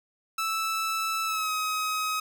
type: tone with pitch glide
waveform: sawtooth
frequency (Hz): 1316 to 1266.8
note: E6 to D#6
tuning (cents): -3 to +31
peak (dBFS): -23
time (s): 0.38-2.2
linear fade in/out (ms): 5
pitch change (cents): -66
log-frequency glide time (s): 1.25-1.51
effects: none